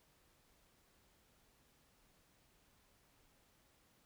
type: silence
effects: pink hiss -72 dBFS RMS until 4.05 s